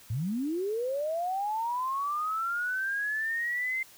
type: linear sweep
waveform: sine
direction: up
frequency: 98.3 to 2093 Hz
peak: -28 dBFS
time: 0.1-3.83 s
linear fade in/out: 5 ms
effects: white hiss -54 dBFS RMS until 3.97 s